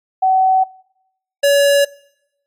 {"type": "tone pair in turn", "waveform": ["sine", "square"], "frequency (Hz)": [756, 566.4], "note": ["F#5", "C#5"], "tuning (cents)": [37, 37], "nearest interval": "perfect fourth", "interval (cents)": 500, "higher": "first", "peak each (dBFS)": -10, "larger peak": "neither", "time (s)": [[0.22, 0.64], [1.43, 1.85]], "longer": "neither", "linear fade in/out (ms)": 10, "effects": ["noise-tail reverb RT60 0.8 s tail -23 dB re dry", "MP3 64 kbps"]}